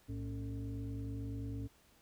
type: tone with frequency modulation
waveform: sine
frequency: 109.1 Hz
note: A2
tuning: 14 cents flat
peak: -38 dBFS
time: 0.08-1.68 s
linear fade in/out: 20 ms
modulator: 169 Hz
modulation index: 1.1
effects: pink hiss -67 dBFS RMS until 2.01 s